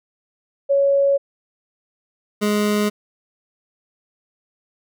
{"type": "tone pair in turn", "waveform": ["sine", "25% pulse"], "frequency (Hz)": [557, 208.6], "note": ["C#5", "G#3"], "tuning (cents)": [8, 8], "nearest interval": "octave + perfect fourth", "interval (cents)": 1700, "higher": "first", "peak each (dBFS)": -13, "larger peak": "neither", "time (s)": [[0.69, 1.18], [2.41, 2.9]], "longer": "neither", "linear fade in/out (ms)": 20, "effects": []}